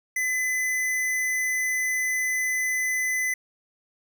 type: tone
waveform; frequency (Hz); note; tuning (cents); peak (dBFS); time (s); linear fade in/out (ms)
square; 2016; B6; +35; -24; 0.16-3.34; 5
effects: none